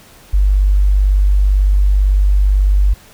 sine tone, 49 Hz, G1, in tune, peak -8 dBFS, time 0.33-2.94 s, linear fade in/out 10 ms, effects pink hiss -43 dBFS RMS until 3.13 s

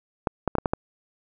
clicks, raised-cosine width 1 ms, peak -8 dBFS, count 6, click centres 0.272 / 0.477 / 0.553 / 0.584 / 0.658 / 0.735 s, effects none

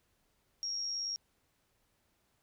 sine tone with amplitude modulation, 5588 Hz, F8, in tune, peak -32 dBFS, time 0.63-1.16 s, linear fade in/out 0 ms, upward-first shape sine, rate 98.5 Hz, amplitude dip 45%, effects pink hiss -75 dBFS RMS until 2.42 s

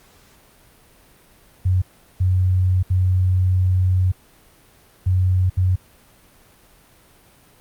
sine tone bursts at uneven times, 92.2 Hz, F#2, 6 cents flat, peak -14 dBFS, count 5, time 1.65-1.82 / 2.2-2.83 / 2.9-4.12 / 5.06-5.5 / 5.57-5.76 s, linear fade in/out 10 ms, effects pink hiss -52 dBFS RMS until 7.6 s + Opus 48 kbps

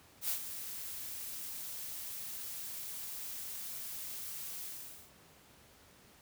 blue noise with ADSR envelope, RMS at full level -33 dBFS, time 0.21-5.12 s, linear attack 83 ms, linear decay 96 ms, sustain -10 dB, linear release 480 ms, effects pink hiss -61 dBFS RMS until 6.21 s + high-pass 60 Hz 12 dB/octave

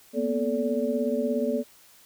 sine tone cluster, 233.9 / 250.8 / 436.3 / 575 Hz, A#3 / B3 / A4 / D5, +6 / +27 / -15 / -37 cents, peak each -29 dBFS, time 0.13-1.64 s, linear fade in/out 50 ms, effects white hiss -55 dBFS RMS until 2.05 s

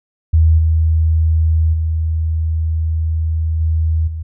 sine tone with level steps, 80.1 Hz, E2, 49 cents flat, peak -7 / -10 / -14 / -12 / -21 dBFS, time 0.33-4.23 s, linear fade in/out 10 ms, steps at 0.58 / 1.73 / 3.6 / 4.07 s, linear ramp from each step 10 ms, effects none

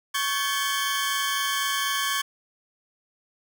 sawtooth tone cluster, 1111 / 1555 / 1721 / 3134 Hz, C#6 / G6 / A6 / G7, +4 / -14 / -39 / -1 cents, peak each -24 / -30 / -26 / -27 dBFS, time 0.14-2.22 s, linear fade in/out 10 ms, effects none

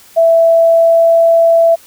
sine tone with pitch glide, 662 to 665.8 Hz, E5 to E5, +7 to +17 cents, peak -5 dBFS, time 0.16-1.76 s, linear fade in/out 20 ms, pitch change +10 cents, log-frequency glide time 0.35-1.2 s, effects white hiss -42 dBFS RMS until 1.86 s

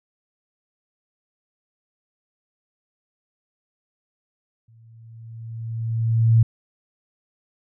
sine tone with exponential growth, 113.8 Hz, A#2, 41 cents flat, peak -10 dBFS, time 4.68-6.43 s, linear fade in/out 5 ms, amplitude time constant 380 ms, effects none

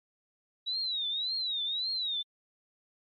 sine tone with vibrato, 3860 Hz, B7, 40 cents flat, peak -30 dBFS, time 0.66-2.23 s, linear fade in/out 20 ms, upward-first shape triangle, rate 1.8 Hz, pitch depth 180 cents each way, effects AAC 32 kbps

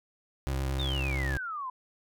30% pulse tone with vibrato, 67 Hz, C2, 42 cents sharp, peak -26 dBFS, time 0.47-1.37 s, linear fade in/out 0 ms, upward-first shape triangle, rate 8.8 Hz, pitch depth 29 cents each way
sine exponential sweep, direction down, 3729 to 987.8 Hz, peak -33 dBFS, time 0.79-1.7 s, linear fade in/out 5 ms
effects none

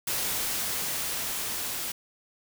white noise with level ramp, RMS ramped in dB -29 to -33 dBFS, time 0.07-1.92 s, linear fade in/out 5 ms, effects none

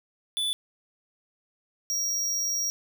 square tone pair in turn, 3477 / 5659 Hz, A7 / F8, -21 / +22 cents, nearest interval minor sixth, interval 843 cents, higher second, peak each -26 dBFS, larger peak neither, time 0.37-0.53 / 1.9-2.7 s, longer second, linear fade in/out 0 ms, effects none

